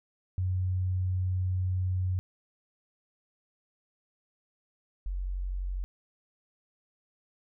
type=tone pair in turn; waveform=sine; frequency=92.2 / 46 Hz; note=F#2 / F#1; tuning=-6 / -9 cents; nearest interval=octave; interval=1203 cents; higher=first; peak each=-26 / -30 dBFS; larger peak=first; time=0.38-2.19 / 5.06-5.84 s; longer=first; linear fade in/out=0 ms; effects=none